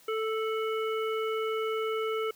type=harmonic tone with a mistuned harmonic; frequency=440 Hz; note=A4; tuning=in tune; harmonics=1 / 3 / 5 / 7; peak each=-29 / -35 / -41 / -43 dBFS; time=0.08-2.31 s; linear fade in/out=5 ms; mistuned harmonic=7; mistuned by=-67 cents; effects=white hiss -58 dBFS RMS until 2.35 s